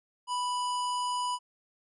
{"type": "harmonic tone", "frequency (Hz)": 987.8, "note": "B5", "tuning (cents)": 0, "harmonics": [1, 3, 5, 7, 9, 10], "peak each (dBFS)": [-29, -39, -43, -46, -48, -49], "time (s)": [0.27, 1.39], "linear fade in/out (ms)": 50, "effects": []}